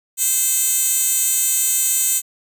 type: tone with high-pass filter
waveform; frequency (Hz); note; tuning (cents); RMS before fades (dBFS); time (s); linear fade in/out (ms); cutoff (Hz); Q
10% pulse; 519; C5; -14; -18; 0.17-2.22; 50; 8000; 1.8
effects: none